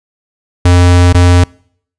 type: tone with dropouts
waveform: square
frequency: 88.6 Hz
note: F2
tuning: 25 cents sharp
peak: -4 dBFS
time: 0.65-1.44 s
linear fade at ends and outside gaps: 5 ms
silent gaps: 1.127-1.145 s
effects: noise-tail reverb RT60 0.6 s tail -26 dB re dry + resampled to 22050 Hz